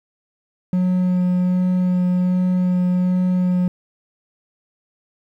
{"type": "tone with vibrato", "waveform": "triangle", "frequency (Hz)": 181.4, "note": "F#3", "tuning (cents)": -34, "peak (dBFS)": -13, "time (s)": [0.73, 3.68], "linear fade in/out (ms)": 2, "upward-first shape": "sine", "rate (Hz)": 1.3, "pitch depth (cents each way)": 11, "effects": ["9-bit"]}